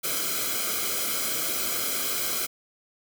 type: noise with comb filter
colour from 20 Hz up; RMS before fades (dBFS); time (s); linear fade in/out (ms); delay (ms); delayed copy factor
white; -28; 0.03-2.47; 20; 1.1; -0.85
effects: none